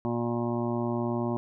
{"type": "harmonic tone", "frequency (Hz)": 118.8, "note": "A#2", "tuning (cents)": 33, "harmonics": [1, 2, 3, 5, 6, 7, 8, 9], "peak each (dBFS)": [-33, -30, -32, -37, -41, -41, -40, -42], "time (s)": [0.05, 1.37], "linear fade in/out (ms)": 0, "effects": []}